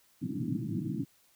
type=band-pass noise; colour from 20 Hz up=pink; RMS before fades=-34 dBFS; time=0.21-1.05 s; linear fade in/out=20 ms; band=110 to 330 Hz; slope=96 dB/octave; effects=white hiss -66 dBFS RMS until 1.35 s